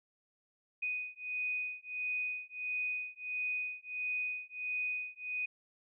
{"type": "beating tone pair", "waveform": "sine", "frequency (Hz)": [2489, 2490.5], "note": ["D#7", "D#7"], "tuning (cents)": [0, 1], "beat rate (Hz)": 1.5, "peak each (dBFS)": [-38, -38], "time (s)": [0.82, 5.46], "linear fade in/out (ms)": 10, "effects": []}